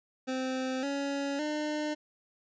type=tone with pitch steps; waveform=25% pulse; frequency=259.7 / 280 / 301.8 Hz; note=C4 / C#4 / D4; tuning=-13 / +18 / +47 cents; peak=-27 dBFS; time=0.27-1.95 s; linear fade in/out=20 ms; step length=560 ms; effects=resampled to 16000 Hz